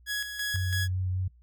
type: tone with tremolo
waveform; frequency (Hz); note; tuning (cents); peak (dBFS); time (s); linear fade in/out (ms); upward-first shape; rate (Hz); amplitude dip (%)
sawtooth; 1673; G#6; +12; -25; 0.06-0.88; 50; square; 3; 55
type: tone with vibrato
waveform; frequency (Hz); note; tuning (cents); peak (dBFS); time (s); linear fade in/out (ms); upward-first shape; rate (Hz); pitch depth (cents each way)
sine; 92.5; F#2; 0; -27; 0.54-1.28; 5; triangle; 4.9; 19
effects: noise-tail reverb RT60 0.1 s tail -18 dB re dry + added 60 Hz sine -54 dBFS peak until 1.42 s